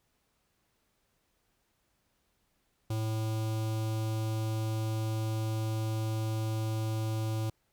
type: tone with notch filter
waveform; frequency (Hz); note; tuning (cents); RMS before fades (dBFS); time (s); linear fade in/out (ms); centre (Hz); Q
square; 110; A2; 0; -32; 2.9-7.5; 5; 1800; 1.3
effects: pink hiss -75 dBFS RMS until 7.72 s